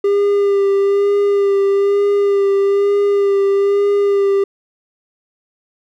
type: tone with vibrato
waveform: triangle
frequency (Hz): 400.4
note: G4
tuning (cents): +37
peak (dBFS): -9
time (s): 0.04-4.44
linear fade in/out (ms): 5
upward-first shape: sine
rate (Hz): 1.1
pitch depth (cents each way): 22
effects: none

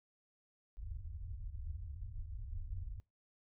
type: low-pass noise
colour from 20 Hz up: pink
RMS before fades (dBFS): -44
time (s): 0.77-3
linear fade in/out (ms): 0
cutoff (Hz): 100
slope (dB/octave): 48
effects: noise-tail reverb RT60 0.2 s tail -21 dB re dry

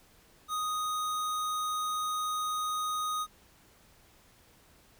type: tone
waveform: square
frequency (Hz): 1244.5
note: D#6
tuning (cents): 0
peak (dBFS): -31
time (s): 0.48-3.27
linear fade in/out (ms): 50
effects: pink hiss -61 dBFS RMS until 4.99 s

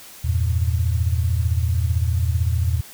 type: chord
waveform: sine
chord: E diminished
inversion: none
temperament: equal with one note detuned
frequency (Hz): 82.41 / 98 / 115.94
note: E2 / G2 / Bb2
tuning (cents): 0 / 0 / -9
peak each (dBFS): -19 / -25 / -23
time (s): 0.24-2.81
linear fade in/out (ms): 10
effects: white hiss -42 dBFS RMS until 2.93 s

